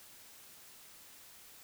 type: silence
effects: white hiss -56 dBFS RMS until 1.63 s